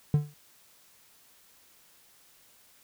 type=tone with exponential decay; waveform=triangle; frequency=147.7 Hz; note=D3; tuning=10 cents sharp; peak=-15 dBFS; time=0.14-0.34 s; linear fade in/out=2 ms; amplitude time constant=42 ms; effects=white hiss -60 dBFS RMS until 2.83 s